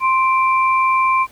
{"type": "tone pair together", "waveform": "sine", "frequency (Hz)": [1046.5, 2351], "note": ["C6", "D7"], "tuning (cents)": [0, 1], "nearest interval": "octave + major second", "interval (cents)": 1401, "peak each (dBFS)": [-13, -20], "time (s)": [0, 1.27], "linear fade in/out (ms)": 50, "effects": ["pink hiss -48 dBFS RMS until 1.31 s"]}